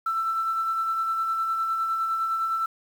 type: tone with tremolo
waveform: sine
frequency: 1332 Hz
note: E6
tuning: 18 cents sharp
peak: -21 dBFS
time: 0.06-2.66 s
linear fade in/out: 5 ms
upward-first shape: sine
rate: 9.8 Hz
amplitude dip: 35%
effects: tanh soft clip ceiling -18 dBFS + 8-bit